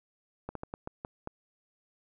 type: slowing click train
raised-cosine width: 1 ms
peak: -23 dBFS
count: 7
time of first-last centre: 0.49-1.274 s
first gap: 63 ms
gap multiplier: 1.29
effects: none